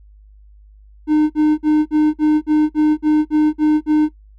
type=tone bursts; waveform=triangle; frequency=304.9 Hz; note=D#4; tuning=35 cents flat; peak=-8 dBFS; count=11; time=1.07-4.09 s; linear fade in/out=50 ms; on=230 ms; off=49 ms; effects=noise-tail reverb RT60 0.1 s tail -18 dB re dry + added 51 Hz sine -42 dBFS peak until 4.38 s